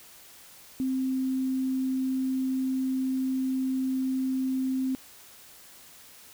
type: tone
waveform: sine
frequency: 261.6 Hz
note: C4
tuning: in tune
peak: -25 dBFS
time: 0.8-4.95 s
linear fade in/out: 0 ms
effects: white hiss -51 dBFS RMS until 6.33 s